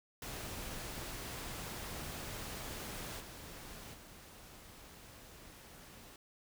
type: noise with level steps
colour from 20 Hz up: pink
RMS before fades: -44 / -50 / -55 dBFS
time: 0.22-6.16 s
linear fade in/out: 2 ms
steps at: 3.19 / 3.93 s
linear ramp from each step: 20 ms
effects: none